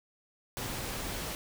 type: noise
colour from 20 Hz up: pink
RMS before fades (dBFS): -37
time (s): 0.57-1.35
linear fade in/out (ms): 0
effects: none